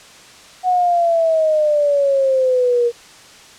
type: exponential sweep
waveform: sine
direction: down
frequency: 740 to 470.2 Hz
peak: -12 dBFS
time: 0.63-2.92 s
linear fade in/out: 50 ms
effects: white hiss -42 dBFS RMS until 3.58 s + low-pass 7000 Hz 12 dB/octave